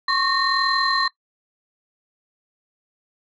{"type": "tone cluster", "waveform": "sine", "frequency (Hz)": [1078, 1119, 1837, 4107], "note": ["C#6", "C#6", "A#6", "C8"], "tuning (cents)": [-49, 16, -26, -33], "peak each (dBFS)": -23, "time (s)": [0.08, 1.08], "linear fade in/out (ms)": 5, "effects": ["noise-tail reverb RT60 0.1 s tail -20 dB re dry", "tanh soft clip ceiling -9 dBFS"]}